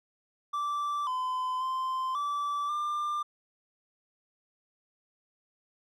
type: tone with pitch steps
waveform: triangle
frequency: 1168 / 1019 / 1038 / 1160 / 1193 Hz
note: D6 / C6 / C6 / D6 / D6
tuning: -10 / -46 / -14 / -22 / +27 cents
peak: -27 dBFS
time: 0.53-3.23 s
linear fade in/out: 10 ms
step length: 540 ms
effects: none